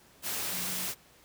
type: tone in noise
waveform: sine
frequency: 182.4 Hz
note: F#3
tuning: 24 cents flat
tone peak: -44 dBFS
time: 0.49-0.88 s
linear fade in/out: 50 ms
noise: white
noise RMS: -34 dBFS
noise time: 0.22-0.95 s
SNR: -13 dB
effects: pink hiss -59 dBFS RMS until 1.24 s + high-pass 60 Hz 12 dB/octave